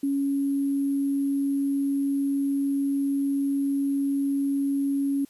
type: tone with sample-and-hold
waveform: sine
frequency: 278.4 Hz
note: C#4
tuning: 8 cents sharp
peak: -22 dBFS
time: 0.03-5.25 s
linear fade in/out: 5 ms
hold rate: 11025 Hz
effects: white hiss -59 dBFS RMS until 5.29 s + resampled to 32000 Hz